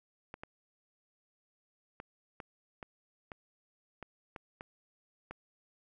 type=clicks; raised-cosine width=0.5 ms; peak=-28 dBFS; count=10; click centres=0.341 / 0.435 / 2.001 / 2.402 / 2.828 / 3.318 / 4.027 / 4.362 / 4.609 / 5.31 s; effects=none